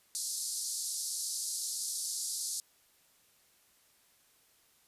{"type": "band-pass noise", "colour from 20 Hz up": "white", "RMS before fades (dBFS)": -37, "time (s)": [0.15, 2.6], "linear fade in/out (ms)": 0, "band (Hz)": [4300, 11000], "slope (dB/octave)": 48, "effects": ["white hiss -67 dBFS RMS until 4.87 s", "resampled to 32000 Hz"]}